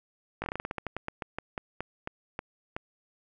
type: slowing click train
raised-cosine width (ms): 0.5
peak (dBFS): -18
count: 20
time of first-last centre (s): 0.42-2.765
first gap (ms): 19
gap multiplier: 1.18
effects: none